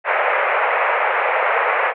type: band-pass noise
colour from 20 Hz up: pink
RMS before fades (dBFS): -18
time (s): 0.04-1.94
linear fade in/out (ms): 50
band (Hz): 490 to 2400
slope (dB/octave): 48
effects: none